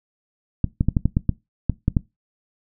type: clicks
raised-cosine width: 5 ms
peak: -5 dBFS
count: 10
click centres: 0.643 / 0.809 / 0.886 / 0.968 / 1.056 / 1.169 / 1.293 / 1.697 / 1.881 / 1.968 s
effects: noise-tail reverb RT60 0.2 s tail -20 dB re dry